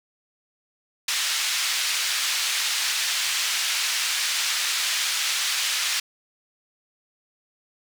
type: band-pass noise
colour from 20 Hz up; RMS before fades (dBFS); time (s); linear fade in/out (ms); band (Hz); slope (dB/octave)
white; -25; 1.08-6; 5; 1700 to 5500; 12
effects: none